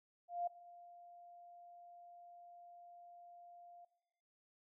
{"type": "tone with ADSR envelope", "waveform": "sine", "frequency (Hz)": 698.5, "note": "F5", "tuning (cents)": 0, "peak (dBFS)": -34, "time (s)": [0.28, 3.85], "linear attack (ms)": 190, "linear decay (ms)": 6, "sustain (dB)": -21, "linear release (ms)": 6, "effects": ["noise-tail reverb RT60 1.0 s tail -19 dB re dry"]}